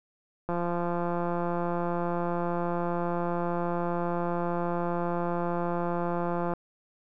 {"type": "click train", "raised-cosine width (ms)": 1, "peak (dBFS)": -17, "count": 1047, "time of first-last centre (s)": [0.49, 6.536], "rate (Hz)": 173, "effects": []}